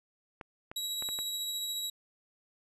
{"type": "clicks", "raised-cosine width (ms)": 0.5, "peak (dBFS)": -27, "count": 5, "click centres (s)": [0.412, 0.715, 1.024, 1.089, 1.189]}
{"type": "tone with tremolo", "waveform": "sawtooth", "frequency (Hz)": 3874, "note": "B7", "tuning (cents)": -34, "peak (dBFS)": -29, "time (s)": [0.76, 1.9], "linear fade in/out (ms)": 5, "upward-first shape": "triangle", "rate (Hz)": 14, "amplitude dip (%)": 30}
{"effects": ["resampled to 32000 Hz"]}